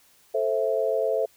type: chord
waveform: sine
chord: A minor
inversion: none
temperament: just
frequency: 440 / 528 / 660 Hz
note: A4 / C5 / E5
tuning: 0 / +16 / +2 cents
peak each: -26 dBFS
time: 0.34-1.26 s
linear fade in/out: 10 ms
effects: white hiss -59 dBFS RMS until 1.36 s